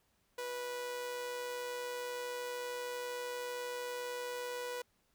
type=tone with amplitude modulation; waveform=sawtooth; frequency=491.1 Hz; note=B4; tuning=10 cents flat; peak=-33 dBFS; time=0.38-4.82 s; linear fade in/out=5 ms; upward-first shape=sine; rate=133 Hz; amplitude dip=35%; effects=pink hiss -75 dBFS RMS until 5.14 s